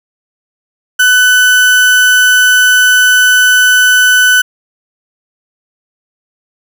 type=tone; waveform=35% pulse; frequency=1500 Hz; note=F#6; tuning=23 cents sharp; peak=-3 dBFS; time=0.99-4.42 s; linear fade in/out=10 ms; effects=none